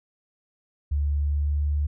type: tone with pitch glide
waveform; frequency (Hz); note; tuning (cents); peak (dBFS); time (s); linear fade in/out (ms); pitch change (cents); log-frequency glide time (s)
sine; 72.4 to 73.41; D2 to D2; -24 to 0; -21; 0.91-1.87; 10; +24; 1.12-1.74
effects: none